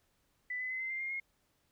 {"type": "tone with pitch steps", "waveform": "sine", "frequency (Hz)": [1991, 2016, 2042, 2068, 2095, 2122, 2149], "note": ["B6", "B6", "C7", "C7", "C7", "C7", "C7"], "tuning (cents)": [14, 35, -43, -21, 2, 24, 46], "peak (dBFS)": -35, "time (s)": [0.5, 1.2], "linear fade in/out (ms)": 5, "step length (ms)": 100, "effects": ["pink hiss -75 dBFS RMS until 1.71 s"]}